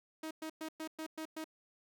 sawtooth tone bursts, 316 Hz, D#4, 27 cents sharp, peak -36 dBFS, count 7, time 0.23-1.443 s, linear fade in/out 5 ms, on 79 ms, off 110 ms, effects none

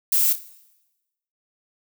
violet noise with echo, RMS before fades -19 dBFS, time 0.12-0.33 s, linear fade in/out 5 ms, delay 28 ms, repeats 3, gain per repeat -10 dB, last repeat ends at 0.414 s, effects noise-tail reverb RT60 1.0 s tail -18 dB re dry

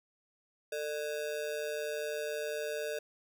square ring-modulated tone, 523.3 Hz, C5, in tune, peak -32 dBFS, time 0.72-2.99 s, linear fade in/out 5 ms, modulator 76.3 Hz, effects none

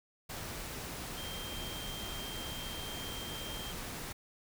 sine tone in noise, 3172 Hz, G7, 20 cents sharp, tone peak -44 dBFS, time 1.17-3.72 s, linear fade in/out 10 ms, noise pink, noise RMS -42 dBFS, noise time 0.29-4.13 s, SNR -5 dB, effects none

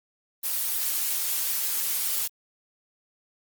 blue noise, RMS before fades -27 dBFS, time 0.43-2.28 s, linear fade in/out 20 ms, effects Opus 24 kbps

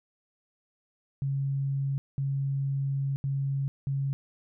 sine tone bursts at uneven times, 137.6 Hz, C#3, 12 cents flat, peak -26 dBFS, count 4, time 1.22-1.98 / 2.18-3.16 / 3.24-3.68 / 3.87-4.13 s, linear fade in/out 0 ms, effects none

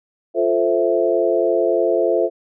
sine chord, F major seventh, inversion none, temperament equal, 349.2 / 440 / 523.3 / 659.3 Hz, F4 / A4 / C5 / E5, 0 / 0 / 0 / 0 cents, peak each -20 dBFS, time 0.34-2.3 s, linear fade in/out 50 ms, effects none

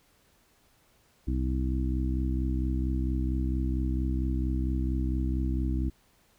harmonic tone, 64.4 Hz, C2, 27 cents flat, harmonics 1 / 2 / 3 / 4 / 5, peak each -27 / -35 / -38 / -35 / -36 dBFS, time 1.27-5.9 s, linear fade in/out 10 ms, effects pink hiss -65 dBFS RMS until 6.38 s

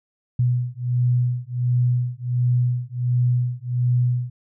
sine beating tone pair, 122.6 / 124 Hz, B2 / B2, -12 / +7 cents, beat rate 1.4 Hz, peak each -21 dBFS, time 0.39-4.3 s, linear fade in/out 5 ms, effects none

